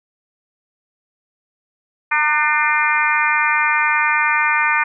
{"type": "harmonic tone with a mistuned harmonic", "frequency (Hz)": 300.4, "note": "D4", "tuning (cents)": 39, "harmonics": [3, 4, 5, 6, 7, 8], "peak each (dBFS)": [-21, -21, -21, -21, -21, -21], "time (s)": [2.11, 4.84], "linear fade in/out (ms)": 10, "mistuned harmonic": 3, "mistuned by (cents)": 31, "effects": []}